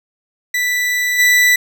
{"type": "tone with level steps", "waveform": "40% pulse", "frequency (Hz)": 1975.5, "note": "B6", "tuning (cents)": 0, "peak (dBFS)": [-14, -8], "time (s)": [0.54, 1.56], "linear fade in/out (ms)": 5, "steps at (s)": 1.18, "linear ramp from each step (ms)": 20, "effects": []}